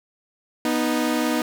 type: tone pair together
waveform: sawtooth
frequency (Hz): 245.4 / 310.2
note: B3 / D#4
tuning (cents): -11 / -5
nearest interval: major third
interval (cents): 406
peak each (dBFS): -19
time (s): 0.65-1.42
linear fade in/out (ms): 2
effects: none